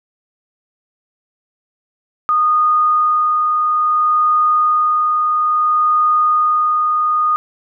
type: tone with tremolo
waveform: sine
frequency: 1231 Hz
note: D#6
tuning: 19 cents flat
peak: -10 dBFS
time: 2.29-7.36 s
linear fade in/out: 0 ms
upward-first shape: sine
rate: 0.59 Hz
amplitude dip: 25%
effects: none